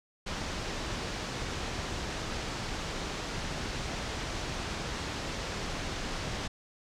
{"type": "low-pass noise", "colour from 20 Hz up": "pink", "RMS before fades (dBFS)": -36, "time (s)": [0.26, 6.48], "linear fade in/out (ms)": 10, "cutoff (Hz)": 6600, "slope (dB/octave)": 24, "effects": []}